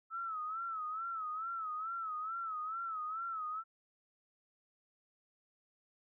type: tone with vibrato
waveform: sine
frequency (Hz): 1301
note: E6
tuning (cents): -23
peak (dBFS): -37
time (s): 0.1-3.64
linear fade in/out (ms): 50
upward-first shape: sine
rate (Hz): 2.3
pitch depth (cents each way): 93
effects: none